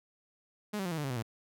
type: tone with pitch steps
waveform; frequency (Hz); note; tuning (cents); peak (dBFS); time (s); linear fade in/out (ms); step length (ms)
sawtooth; 209.5 / 192.11 / 176.17 / 161.55 / 148.14 / 135.84 / 124.57 / 114.23; G#3 / G3 / F3 / E3 / D3 / C#3 / B2 / A#2; +15 / -35 / +15 / -35 / +15 / -35 / +15 / -35; -29; 0.73-1.226; 10; 62
effects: none